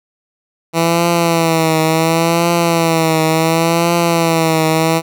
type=tone with vibrato; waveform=10% pulse; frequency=164.81 Hz; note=E3; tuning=in tune; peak=-3 dBFS; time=0.73-5.02 s; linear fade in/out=50 ms; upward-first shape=triangle; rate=0.7 Hz; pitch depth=70 cents each way; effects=none